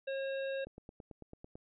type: harmonic tone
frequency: 541 Hz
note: C#5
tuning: 42 cents flat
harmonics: 1 / 3 / 5 / 7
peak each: -35 / -45 / -49 / -52 dBFS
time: 0.07-0.65 s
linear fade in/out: 10 ms
type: click train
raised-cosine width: 2 ms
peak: -35 dBFS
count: 9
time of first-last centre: 0.67-1.555 s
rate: 9.04 Hz
effects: none